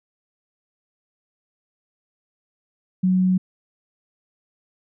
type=tone; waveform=sine; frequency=185 Hz; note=F#3; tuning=in tune; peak=-15 dBFS; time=3.03-3.38 s; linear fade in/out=10 ms; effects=none